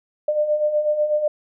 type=beating tone pair; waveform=sine; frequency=595 / 603.1 Hz; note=D5 / D5; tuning=+22 / +46 cents; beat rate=8.1 Hz; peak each=-25 / -18 dBFS; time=0.28-1.28 s; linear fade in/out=5 ms; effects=none